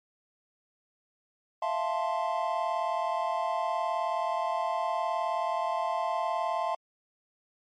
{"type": "chord", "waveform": "triangle", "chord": "F major seventh", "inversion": "third", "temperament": "equal", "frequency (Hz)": [659.3, 698.5, 880, 1046.5], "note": ["E5", "F5", "A5", "C6"], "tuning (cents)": [0, 0, 0, 0], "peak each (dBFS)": -31, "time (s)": [1.62, 6.75], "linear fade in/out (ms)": 5, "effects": ["MP3 48 kbps"]}